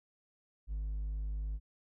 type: tone with hard clipping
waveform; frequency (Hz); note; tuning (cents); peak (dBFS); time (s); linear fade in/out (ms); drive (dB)
sine; 51.6; G#1; -10; -35; 0.67-1.6; 50; 2
effects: none